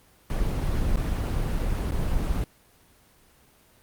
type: noise with dropouts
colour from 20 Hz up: brown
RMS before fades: -25 dBFS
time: 0.3-2.44 s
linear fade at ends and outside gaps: 0 ms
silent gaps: 0.957-0.971 / 1.909-1.921 s
effects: pink hiss -58 dBFS RMS until 3.82 s + Opus 24 kbps